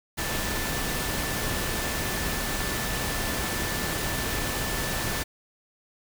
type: tone in noise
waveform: sine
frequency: 1760 Hz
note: A6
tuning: in tune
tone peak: -37 dBFS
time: 0.17-5.24 s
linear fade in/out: 20 ms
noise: pink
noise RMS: -29 dBFS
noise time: 0.17-5.24 s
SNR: -11 dB
effects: none